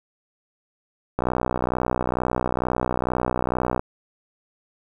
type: click train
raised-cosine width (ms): 1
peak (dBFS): -8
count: 163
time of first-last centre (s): 1.19-3.795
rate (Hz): 62.2
effects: 8-bit